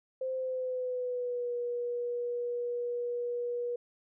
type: tone with pitch glide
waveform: sine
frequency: 520 to 482.4 Hz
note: C5 to B4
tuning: -11 to -41 cents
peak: -31 dBFS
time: 0.21-3.76 s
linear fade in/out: 5 ms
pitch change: -130 cents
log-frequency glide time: 0.35-1.54 s
effects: none